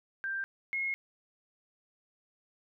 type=tone pair in turn; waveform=sine; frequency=1578 / 2161 Hz; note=G6 / C#7; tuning=+11 / -45 cents; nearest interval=perfect fourth; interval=544 cents; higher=second; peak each=-32 / -30 dBFS; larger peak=second; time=0.24-0.44 / 0.73-0.94 s; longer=second; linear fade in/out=0 ms; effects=none